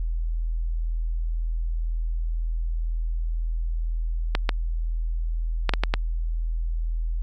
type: clicks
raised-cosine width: 0.3 ms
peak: -6 dBFS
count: 6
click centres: 4.351 / 4.492 / 5.693 / 5.737 / 5.836 / 5.939 s
effects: added 41 Hz sine -23 dBFS peak until 7.22 s